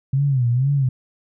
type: tone with vibrato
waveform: sine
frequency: 130.2 Hz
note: C3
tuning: 8 cents flat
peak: -15 dBFS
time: 0.13-0.89 s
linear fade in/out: 5 ms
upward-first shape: sine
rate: 2.1 Hz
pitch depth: 160 cents each way
effects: none